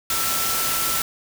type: tone in noise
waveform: sine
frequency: 1337 Hz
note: E6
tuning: 24 cents sharp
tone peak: -29 dBFS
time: 0.1-1.02 s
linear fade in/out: 2 ms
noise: white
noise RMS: -23 dBFS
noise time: 0.1-1.02 s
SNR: -9 dB
effects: none